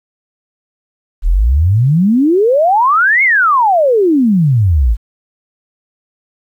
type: exponential two-way sweep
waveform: sine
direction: up then down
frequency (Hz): 35.66 to 2213 to 49.13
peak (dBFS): -7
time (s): 1.22-4.97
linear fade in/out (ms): 50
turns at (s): 3.23
effects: 8-bit